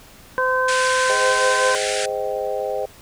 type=harmonic tone; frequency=514 Hz; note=C5; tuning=31 cents flat; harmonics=1 / 2 / 3; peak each=-21 / -21 / -21 dBFS; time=0.38-1.75 s; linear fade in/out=0 ms
type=band-pass noise; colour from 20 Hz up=pink; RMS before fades=-26 dBFS; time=0.68-2.06 s; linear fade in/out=5 ms; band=1400 to 10000 Hz; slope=96 dB/octave
type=chord; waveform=sine; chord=Ab major seventh; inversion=none; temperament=just; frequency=415.3 / 519.1 / 623 / 778.7 Hz; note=Ab4 / C5 / Eb5 / G5; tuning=0 / -14 / +2 / -12 cents; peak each=-28 / -25 / -27 / -29 dBFS; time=1.09-2.86 s; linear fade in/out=10 ms
effects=pink hiss -46 dBFS RMS until 3.01 s